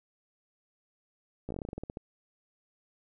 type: slowing click train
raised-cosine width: 2 ms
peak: -24 dBFS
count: 14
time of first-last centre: 1.49-1.971 s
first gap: 15 ms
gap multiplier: 1.14
effects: none